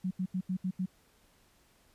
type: tone bursts at uneven times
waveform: sine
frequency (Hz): 185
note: F#3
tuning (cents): 0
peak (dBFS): -29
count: 6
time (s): 0.04-0.11 / 0.19-0.26 / 0.34-0.41 / 0.49-0.57 / 0.64-0.71 / 0.79-0.86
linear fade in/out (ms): 10
effects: pink hiss -66 dBFS RMS until 1.94 s + resampled to 32000 Hz